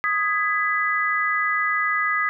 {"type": "chord", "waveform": "sine", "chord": "G# minor", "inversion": "second", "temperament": "just", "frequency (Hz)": [1245.9, 1661.2, 1993.5], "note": ["D#6", "G#6", "B6"], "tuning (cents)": [2, 0, 16], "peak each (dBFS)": [-23, -26, -23], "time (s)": [0.04, 2.29], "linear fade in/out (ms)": 0, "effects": []}